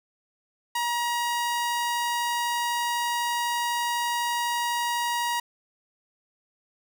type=tone; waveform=sawtooth; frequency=952 Hz; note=A#5; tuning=36 cents sharp; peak=-21 dBFS; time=0.75-5.4 s; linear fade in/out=5 ms; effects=none